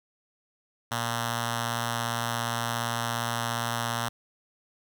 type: tone with notch filter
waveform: 5% pulse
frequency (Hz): 117.3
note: A#2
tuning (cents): +11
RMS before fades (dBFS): -30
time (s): 0.91-4.09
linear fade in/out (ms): 10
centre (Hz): 390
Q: 0.66
effects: none